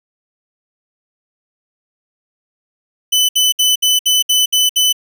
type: tone bursts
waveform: sawtooth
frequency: 3006 Hz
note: F#7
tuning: 27 cents sharp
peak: -7 dBFS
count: 8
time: 3.12-4.928 s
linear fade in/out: 10 ms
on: 170 ms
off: 64 ms
effects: none